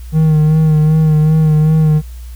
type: tone with vibrato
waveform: triangle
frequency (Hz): 155.56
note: D#3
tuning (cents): 0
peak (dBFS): -5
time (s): 0.12-2.02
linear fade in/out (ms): 50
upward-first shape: sine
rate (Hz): 2.6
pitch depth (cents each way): 32
effects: added 60 Hz sine -26 dBFS peak until 2.35 s + white hiss -45 dBFS RMS until 2.35 s